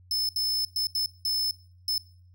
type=tone bursts at uneven times; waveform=45% pulse; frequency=5240 Hz; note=E8; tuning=11 cents flat; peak=-25 dBFS; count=6; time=0.11-0.29 / 0.36-0.65 / 0.76-0.87 / 0.95-1.06 / 1.25-1.51 / 1.88-1.98 s; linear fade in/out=2 ms; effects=noise-tail reverb RT60 0.5 s tail -19 dB re dry + added 90 Hz sine -52 dBFS peak until 2.34 s